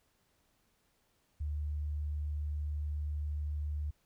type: tone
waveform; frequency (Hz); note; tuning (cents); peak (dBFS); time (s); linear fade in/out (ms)
sine; 74.4; D2; +23; -33; 1.4-3.91; 10
effects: pink hiss -74 dBFS RMS until 4.05 s